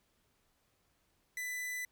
45% pulse tone, 1994 Hz, B6, 16 cents sharp, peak -37 dBFS, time 1.37-1.85 s, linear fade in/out 2 ms, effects pink hiss -75 dBFS RMS until 1.91 s

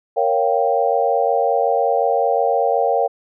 sine chord, G half-diminished seventh, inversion first, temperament equal, 466.2 / 554.4 / 698.5 / 784 Hz, Bb4 / Db5 / F5 / G5, 0 / 0 / 0 / 0 cents, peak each -20 dBFS, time 0.16-3.08 s, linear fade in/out 20 ms, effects none

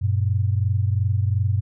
sine tone pair together, 96.01 / 118.8 Hz, G2 / A#2, -35 / +33 cents, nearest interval major third, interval 368 cents, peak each -19 / -23 dBFS, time 0.01-1.61 s, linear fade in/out 20 ms, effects none

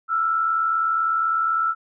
sine tone pair together, 1326 / 1405.9 Hz, E6 / F6, +10 / +11 cents, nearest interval minor second, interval 101 cents, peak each -19 / -27 dBFS, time 0.08-1.75 s, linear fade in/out 50 ms, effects none

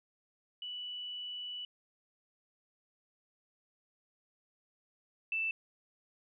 sine tone pair in turn, 2960 / 2652 Hz, F#7 / E7, 0 / +10 cents, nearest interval major second, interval 190 cents, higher first, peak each -39 / -31 dBFS, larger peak second, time 0.62-1.65 / 5.32-5.51 s, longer first, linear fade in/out 2 ms, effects none

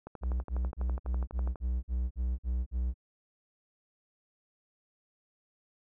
click train, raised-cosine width 1 ms, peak -28 dBFS, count 19, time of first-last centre 0.07-1.558 s, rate 12.1 Hz
triangle tone bursts, 61.74 Hz, B1, in tune, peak -26 dBFS, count 10, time 0.21-2.942 s, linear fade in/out 50 ms, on 230 ms, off 48 ms
effects none

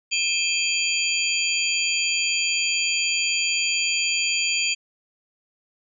sine tone cluster, 2434 / 2601 / 3200 / 4670 / 6950 Hz, D#7 / E7 / G7 / D8 / A8, -39 / -24 / +35 / -11 / -22 cents, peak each -27 dBFS, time 0.11-4.75 s, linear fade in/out 20 ms, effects none

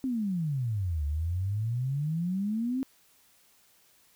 sine exponential two-way sweep, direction down then up, 270 to 71.3 to 270 Hz, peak -27 dBFS, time 0.04-2.83 s, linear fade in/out 0 ms, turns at 1.05 s, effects white hiss -63 dBFS RMS until 4.15 s

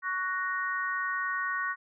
sine chord, F# major, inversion second, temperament equal with one note detuned, 1119 / 1480 / 1864.7 Hz, C#6 / F#6 / A#6, +16 / 0 / 0 cents, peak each -33 dBFS, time 0.02-1.76 s, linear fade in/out 50 ms, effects none

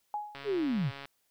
sine tone with exponential decay, 836 Hz, G#5, 11 cents sharp, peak -29 dBFS, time 0.14-0.55 s, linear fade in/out 1 ms, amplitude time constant 89 ms
click train, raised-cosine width 0.3 ms, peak -27 dBFS, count 99, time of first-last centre 0.35-1.055 s, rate 139 Hz
sine linear sweep, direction down, 440 to 104.8 Hz, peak -27 dBFS, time 0.44-0.92 s, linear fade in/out 50 ms
effects white hiss -74 dBFS RMS until 1.3 s

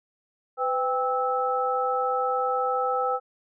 sine tone cluster, 504 / 791 / 1307 Hz, B4 / G5 / E6, +35 / +15 / -15 cents, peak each -27 dBFS, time 0.57-3.2 s, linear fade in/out 50 ms, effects none

